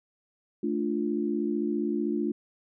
sine chord, D minor, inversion second, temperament equal, 220 / 293.7 / 349.2 Hz, A3 / D4 / F4, 0 / 0 / 0 cents, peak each -30 dBFS, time 0.63-2.32 s, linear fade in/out 5 ms, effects none

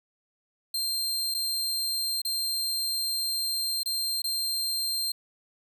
sawtooth tone with dropouts, 4171 Hz, C8, 6 cents flat, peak -24 dBFS, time 0.74-5.12 s, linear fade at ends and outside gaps 5 ms, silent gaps 1.342-1.346 / 2.218-2.249 / 3.833-3.858 / 4.22-4.241 s, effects none

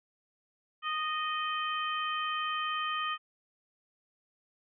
harmonic tone with a mistuned harmonic, 619 Hz, D#5, 9 cents flat, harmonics 2 / 3 / 4 / 5, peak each -32 / -39 / -41 / -38 dBFS, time 0.82-3.18 s, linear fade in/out 50 ms, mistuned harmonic 4, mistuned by +21 cents, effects none

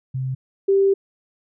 sine tone pair in turn, 130.81 / 392 Hz, C3 / G4, 0 / 0 cents, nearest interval octave + perfect fifth, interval 1900 cents, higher second, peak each -22 / -13 dBFS, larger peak second, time 0.14-0.35 / 0.68-0.94 s, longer second, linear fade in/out 10 ms, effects none

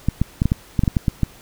clicks, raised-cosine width 5 ms, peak -4 dBFS, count 11, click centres 0.086 / 0.216 / 0.419 / 0.456 / 0.519 / 0.792 / 0.836 / 0.878 / 0.968 / 1.082 / 1.233 s, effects pink hiss -46 dBFS RMS until 1.41 s

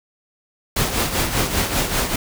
pink noise with tremolo, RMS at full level -18 dBFS, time 0.76-2.16 s, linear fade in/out 5 ms, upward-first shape triangle, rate 5.1 Hz, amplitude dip 65%, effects none

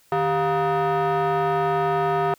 sine tone with frequency modulation, 155.1 Hz, D#3, 5 cents flat, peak -16 dBFS, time 0.12-2.34 s, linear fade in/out 2 ms, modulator 550 Hz, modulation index 1.9, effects tanh soft clip ceiling -18 dBFS + white hiss -58 dBFS RMS until 2.38 s

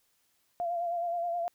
sine tone with vibrato, 690 Hz, F5, 21 cents flat, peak -29 dBFS, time 0.6-1.48 s, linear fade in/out 0 ms, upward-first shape sine, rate 9.5 Hz, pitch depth 40 cents each way, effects white hiss -72 dBFS RMS until 1.54 s

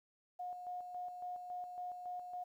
sine tone with tremolo, 720 Hz, F#5, 47 cents flat, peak -40 dBFS, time 0.39-2.44 s, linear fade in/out 10 ms, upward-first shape square, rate 3.6 Hz, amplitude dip 45%, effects 12-bit

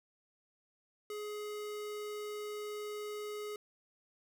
square tone, 419.4 Hz, G#4, 17 cents sharp, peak -40 dBFS, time 1.1-3.56 s, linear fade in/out 2 ms, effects none

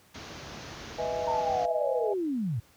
pink low-pass noise, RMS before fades -42 dBFS, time 0.14-1.66 s, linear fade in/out 10 ms, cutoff 6600 Hz, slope 96 dB/octave
sine chord, E major seventh, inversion second, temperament equal, 493.9 / 622.3 / 659.3 / 830.6 Hz, B4 / D#5 / E5 / G#5, 0 / 0 / 0 / 0 cents, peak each -33 / -34 / -34 / -35 dBFS, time 0.98-2.14 s, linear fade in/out 10 ms
sine linear sweep, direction down, 934 to 98 Hz, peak -27 dBFS, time 1.27-2.6 s, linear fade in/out 10 ms
effects pink hiss -60 dBFS RMS until 2.76 s + high-pass 60 Hz 12 dB/octave

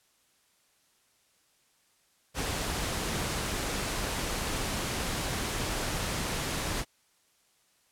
pink noise, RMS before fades -32 dBFS, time 2.34-6.85 s, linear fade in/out 50 ms, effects white hiss -68 dBFS RMS until 7.91 s + low-pass 11000 Hz 12 dB/octave

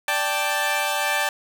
15% pulse chord, D suspended fourth, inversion none, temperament equal, 587.3 / 784 / 880 Hz, D5 / G5 / A5, 0 / 0 / 0 cents, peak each -20 / -19 / -19 dBFS, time 0.08-1.29 s, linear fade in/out 2 ms, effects none

